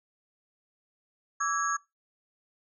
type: tone cluster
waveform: sine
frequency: 1151 / 1319 / 1650 / 6570 Hz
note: D6 / E6 / G#6 / G#8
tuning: -35 / +1 / -12 / -20 cents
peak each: -29 / -32 / -33 / -34 dBFS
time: 1.4-1.77 s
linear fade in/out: 10 ms
effects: noise-tail reverb RT60 0.2 s tail -22 dB re dry